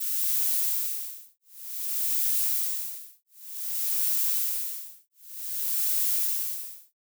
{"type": "noise with tremolo", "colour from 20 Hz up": "violet", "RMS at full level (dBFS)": -25, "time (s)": [0, 6.94], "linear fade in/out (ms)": 10, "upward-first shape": "sine", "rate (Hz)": 0.54, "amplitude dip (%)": 100, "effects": ["noise-tail reverb RT60 0.1 s tail -23 dB re dry"]}